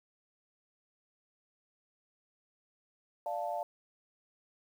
sine chord, D minor, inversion none, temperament equal, 587.3 / 698.5 / 880 Hz, D5 / F5 / A5, 0 / 0 / 0 cents, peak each -38 / -36 / -39 dBFS, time 3.26-3.63 s, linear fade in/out 2 ms, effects 10-bit

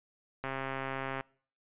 click train, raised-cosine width 0.5 ms, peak -21 dBFS, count 104, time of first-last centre 0.44-1.209 s, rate 134 Hz, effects noise-tail reverb RT60 0.5 s tail -25 dB re dry + resampled to 8000 Hz

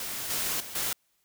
white noise with level steps, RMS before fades -35 / -30 / -41 / -30 dBFS, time 0-0.93 s, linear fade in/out 2 ms, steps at 0.3 / 0.6 / 0.75 s, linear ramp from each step 5 ms, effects white hiss -72 dBFS RMS until 1.24 s

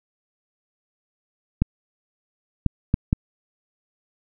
clicks, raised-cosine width 5 ms, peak -5 dBFS, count 4, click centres 1.62 / 2.663 / 2.941 / 3.129 s, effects none

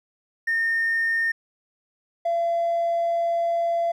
triangle tone pair in turn, 1826 / 679.4 Hz, A#6 / F5, -36 / -48 cents, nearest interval octave + perfect fourth, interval 1712 cents, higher first, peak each -17 dBFS, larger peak neither, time 0.47-1.32 / 2.25-3.92 s, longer second, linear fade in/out 10 ms, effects tanh soft clip ceiling -17 dBFS

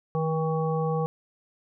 harmonic tone with a mistuned harmonic, 160 Hz, D#3, 49 cents sharp, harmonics 1 / 3 / 5 / 7, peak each -26 / -28 / -33 / -35 dBFS, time 0.15-1.06 s, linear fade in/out 0 ms, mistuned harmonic 1, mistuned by -22 cents, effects none

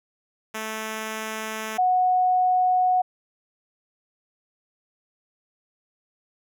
5% pulse / sine tone pair in turn, 218.9 / 734.6 Hz, A3 / F#5, -9 / -13 cents, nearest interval octave + major sixth, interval 2096 cents, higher second, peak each -18 / -17 dBFS, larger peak second, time 0.54-1.78 / 1.78-3.02 s, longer neither, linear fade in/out 10 ms, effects none

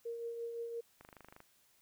sine tone with tremolo, 466.2 Hz, A#4, in tune, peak -37 dBFS, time 0.05-0.81 s, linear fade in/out 10 ms, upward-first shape triangle, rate 5.8 Hz, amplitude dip 45%
click train, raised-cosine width 0.5 ms, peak -38 dBFS, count 11, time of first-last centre 1.01-1.404 s, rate 25.4 Hz
effects white hiss -70 dBFS RMS until 1.81 s

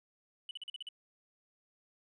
sine tone bursts, 2972 Hz, F#7, 7 cents sharp, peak -38 dBFS, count 7, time 0.49-0.888 s, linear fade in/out 2 ms, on 20 ms, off 43 ms, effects tanh soft clip ceiling -38 dBFS

